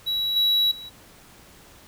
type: tone with level steps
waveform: triangle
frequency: 3900 Hz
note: B7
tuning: 23 cents flat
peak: -21 / -16 / -35 dBFS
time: 0.06-0.9 s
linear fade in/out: 20 ms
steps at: 0.36 / 0.71 s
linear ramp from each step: 5 ms
effects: pink hiss -50 dBFS RMS until 1.87 s